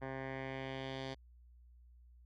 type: tone with low-pass filter sweep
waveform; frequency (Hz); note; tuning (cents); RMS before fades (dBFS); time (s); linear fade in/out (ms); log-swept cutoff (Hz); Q
10% pulse; 133.2; C3; +31; -43; 0.01-1.15; 20; 1500 to 4300; 2.1
effects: added 60 Hz sine -58 dBFS peak until 2.25 s